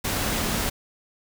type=tone in noise; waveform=sine; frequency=220 Hz; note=A3; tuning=in tune; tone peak=-35 dBFS; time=0.24-0.68 s; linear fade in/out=10 ms; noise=pink; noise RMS=-26 dBFS; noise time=0.04-0.7 s; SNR=-12 dB; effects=none